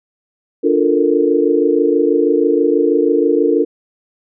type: chord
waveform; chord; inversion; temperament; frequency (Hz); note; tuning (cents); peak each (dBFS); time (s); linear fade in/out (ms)
sine; Bb major seventh; first; equal; 293.7 / 349.2 / 440 / 466.2; D4 / F4 / A4 / Bb4; 0 / 0 / 0 / 0; -16; 0.63-3.65; 20
effects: none